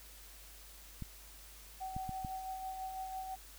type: clicks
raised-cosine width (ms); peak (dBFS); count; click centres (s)
5; -29; 4; 1.023 / 1.965 / 2.093 / 2.248
type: tone with tremolo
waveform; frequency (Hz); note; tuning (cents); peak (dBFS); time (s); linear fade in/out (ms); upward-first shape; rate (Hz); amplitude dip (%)
sine; 758; F#5; +42; -38; 1.8-3.36; 20; sine; 6; 40
effects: added 50 Hz sine -56 dBFS peak until 3.58 s + white hiss -56 dBFS RMS until 3.58 s